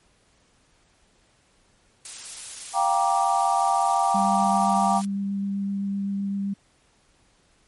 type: noise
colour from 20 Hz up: blue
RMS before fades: -34 dBFS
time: 2.05-5.05 s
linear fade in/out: 2 ms
type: chord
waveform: sine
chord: G minor seventh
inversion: third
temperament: equal with one note detuned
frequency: 698.5 / 784 / 943.2 / 1174.7 Hz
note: F5 / G5 / Bb5 / D6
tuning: 0 / 0 / +20 / 0 cents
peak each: -25 / -22 / -25 / -26 dBFS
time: 2.73-5.02 s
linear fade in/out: 50 ms
type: tone with vibrato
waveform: sine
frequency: 198.3 Hz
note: G3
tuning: 20 cents sharp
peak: -24 dBFS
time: 4.14-6.54 s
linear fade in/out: 10 ms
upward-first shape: sine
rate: 7.8 Hz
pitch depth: 8 cents each way
effects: pink hiss -62 dBFS RMS until 7.67 s + MP3 48 kbps